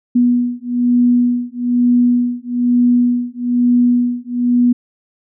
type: beating tone pair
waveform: sine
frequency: 243.2 / 244.3 Hz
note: B3 / B3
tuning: -26 / -19 cents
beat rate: 1.1 Hz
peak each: -14 dBFS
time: 0.15-4.73 s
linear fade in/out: 10 ms
effects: none